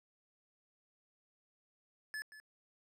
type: tone with echo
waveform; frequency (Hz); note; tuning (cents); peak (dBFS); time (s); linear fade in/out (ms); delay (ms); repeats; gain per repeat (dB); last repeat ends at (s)
square; 1725; A6; -35; -40; 2.14-2.22; 0; 180; 1; -13; 2.4
effects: low-pass 11000 Hz 12 dB/octave